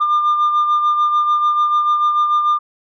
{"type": "beating tone pair", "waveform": "sine", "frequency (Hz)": [1200, 1206.8], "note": ["D6", "D6"], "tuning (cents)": [37, 47], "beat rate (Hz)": 6.8, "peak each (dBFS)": [-11, -20], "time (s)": [0, 2.59], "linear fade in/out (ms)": 20, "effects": ["tanh soft clip ceiling -10 dBFS"]}